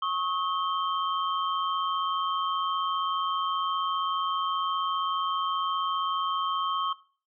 sine tone cluster, 1097 / 1272 / 3136 Hz, C#6 / D#6 / G7, -18 / +38 / 0 cents, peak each -29 / -31 / -36 dBFS, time 0.02-6.93 s, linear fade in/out 5 ms, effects noise-tail reverb RT60 0.4 s tail -17 dB re dry

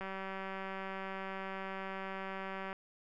click train, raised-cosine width 0.5 ms, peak -27 dBFS, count 523, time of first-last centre 0.01-2.729 s, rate 192 Hz, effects none

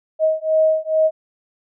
sine beating tone pair, 630 / 632.3 Hz, D#5 / D#5, +21 / +28 cents, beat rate 2.3 Hz, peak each -17 dBFS, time 0.19-1.11 s, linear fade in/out 50 ms, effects none

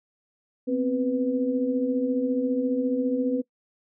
sine tone cluster, 247.4 / 262 / 494.6 Hz, B3 / C4 / B4, +3 / +2 / +3 cents, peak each -31 / -24 / -27 dBFS, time 0.67-3.42 s, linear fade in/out 20 ms, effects noise-tail reverb RT60 0.1 s tail -21 dB re dry

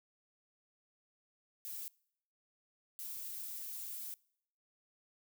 violet noise bursts at uneven times, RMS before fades -44 dBFS, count 2, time 1.65-1.88 / 2.99-4.14 s, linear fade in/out 0 ms, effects noise-tail reverb RT60 0.7 s tail -25 dB re dry

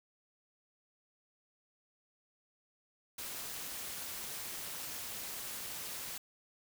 white noise with amplitude modulation, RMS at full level -40 dBFS, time 3.18-6.18 s, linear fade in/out 5 ms, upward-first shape sine, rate 289 Hz, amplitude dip 60%, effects none

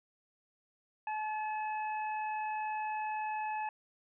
harmonic tone, 859 Hz, A5, 42 cents flat, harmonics 1 / 2 / 3, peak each -34 / -46 / -45 dBFS, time 1.07-3.69 s, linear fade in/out 2 ms, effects none

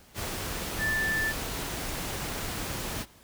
sine tone in noise, 1760 Hz, A6, in tune, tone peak -26 dBFS, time 0.78-1.34 s, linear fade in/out 50 ms, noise pink, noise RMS -34 dBFS, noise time 0.14-3.06 s, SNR +5 dB, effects pink hiss -56 dBFS RMS until 3.23 s

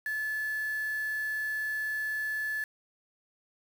sine tone with quantisation, 1728 Hz, A6, 32 cents flat, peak -30 dBFS, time 0.06-2.64 s, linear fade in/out 2 ms, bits 7, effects none

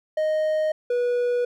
triangle tone pair in turn, 621 / 487.1 Hz, D#5 / B4, -3 / -24 cents, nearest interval major third, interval 421 cents, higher first, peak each -18 dBFS, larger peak neither, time 0.17-0.72 / 0.9-1.45 s, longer neither, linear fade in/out 5 ms, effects none

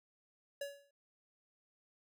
square tone with exponential decay, 565 Hz, C#5, 33 cents sharp, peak -37 dBFS, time 0.61-0.91 s, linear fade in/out 5 ms, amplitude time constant 65 ms, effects none

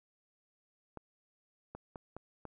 clicks, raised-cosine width 1 ms, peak -30 dBFS, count 5, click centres 0.973 / 1.75 / 1.958 / 2.166 / 2.453 s, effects none

